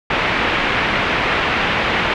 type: low-pass noise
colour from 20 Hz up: white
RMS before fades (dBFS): -18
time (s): 0.1-2.14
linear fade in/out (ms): 5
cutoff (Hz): 2700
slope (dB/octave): 24
effects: none